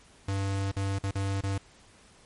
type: tone with dropouts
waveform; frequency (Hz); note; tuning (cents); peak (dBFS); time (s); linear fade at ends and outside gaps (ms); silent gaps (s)
square; 98; G2; 0; -28; 0.28-1.58; 5; 0.716-0.764 / 0.987-1.036 / 1.111-1.153 / 1.41-1.435
effects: pink hiss -57 dBFS RMS until 2.25 s + MP3 48 kbps